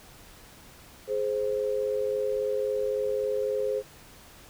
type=tone pair together; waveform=sine; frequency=419.6 / 523.3 Hz; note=G#4 / C5; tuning=+18 / 0 cents; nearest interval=major third; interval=382 cents; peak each=-28 dBFS; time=1.07-3.83 s; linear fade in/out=50 ms; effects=pink hiss -51 dBFS RMS until 4.49 s